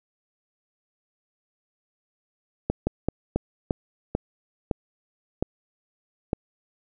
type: slowing click train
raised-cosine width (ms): 2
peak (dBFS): -9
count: 9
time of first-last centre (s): 2.7-6.331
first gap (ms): 170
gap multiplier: 1.27
effects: none